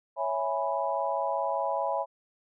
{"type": "chord", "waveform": "sine", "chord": "C# minor seventh", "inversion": "none", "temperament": "equal", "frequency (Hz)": [554.4, 659.3, 830.6, 987.8], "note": ["C#5", "E5", "G#5", "B5"], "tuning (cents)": [0, 0, 0, 0], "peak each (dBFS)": -32, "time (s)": [0.16, 2.06], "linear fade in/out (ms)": 50, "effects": []}